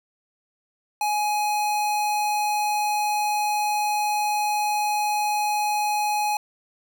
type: tone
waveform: square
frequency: 838 Hz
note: G#5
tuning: 15 cents sharp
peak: -22 dBFS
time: 1.01-6.37 s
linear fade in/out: 2 ms
effects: none